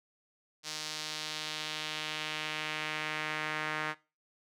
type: tone with band-pass filter sweep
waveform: sawtooth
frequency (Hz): 154.1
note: D#3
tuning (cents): -16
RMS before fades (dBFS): -37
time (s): 0.63-3.95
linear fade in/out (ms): 50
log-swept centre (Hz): 5100 to 1700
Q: 1.6
effects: noise-tail reverb RT60 0.3 s tail -20 dB re dry